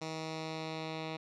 10% pulse tone with low-pass filter sweep, 159.1 Hz, D#3, 39 cents sharp, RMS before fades -40 dBFS, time 0.01-1.17 s, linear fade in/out 10 ms, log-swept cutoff 5600 to 3600 Hz, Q 2, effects none

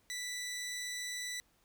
15% pulse tone, 1975.5 Hz, B6, in tune, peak -32 dBFS, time 0.1-1.4 s, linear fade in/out 0 ms, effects pink hiss -71 dBFS RMS until 1.64 s

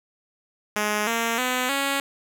5% pulse tone with pitch steps, 210 / 230.3 / 252.6 / 277.1 Hz, G#3 / A#3 / B3 / C#4, +19 / -21 / +39 / -1 cents, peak -11 dBFS, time 0.76-2 s, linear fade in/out 2 ms, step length 310 ms, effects none

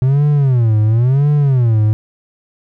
triangle tone with vibrato, 125.7 Hz, B2, 31 cents sharp, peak -7 dBFS, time 0.02-1.93 s, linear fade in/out 0 ms, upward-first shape sine, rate 0.96 Hz, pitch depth 280 cents each way, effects none

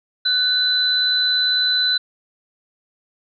sine tone pair together, 1500 / 4011 Hz, F#6 / B7, +23 / +26 cents, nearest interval octave + perfect fourth, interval 1703 cents, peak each -23 / -16 dBFS, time 0.25-1.98 s, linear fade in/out 10 ms, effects none

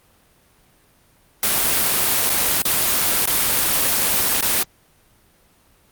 white noise with dropouts, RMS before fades -18 dBFS, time 1.43-4.63 s, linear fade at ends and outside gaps 2 ms, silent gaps 2.295-2.299 / 2.62-2.652 / 3.258-3.273 / 4.409-4.424 s, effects pink hiss -56 dBFS RMS until 5.91 s + Opus 32 kbps

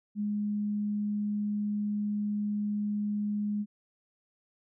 sine tone, 207.7 Hz, G#3, in tune, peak -28 dBFS, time 0.15-3.66 s, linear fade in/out 50 ms, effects none

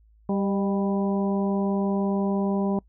harmonic tone with a mistuned harmonic, 197.1 Hz, G3, 10 cents sharp, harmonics 1 / 2 / 3 / 4 / 5, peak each -23 / -29 / -33 / -35 / -37 dBFS, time 0.29-2.79 s, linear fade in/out 2 ms, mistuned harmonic 3, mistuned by +43 cents, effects noise-tail reverb RT60 0.1 s tail -25 dB re dry + added 54 Hz sine -54 dBFS peak until 2.88 s

